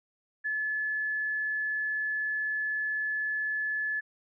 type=tone; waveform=sine; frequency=1722 Hz; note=A6; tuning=38 cents flat; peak=-28 dBFS; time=0.44-4.01 s; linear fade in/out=20 ms; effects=none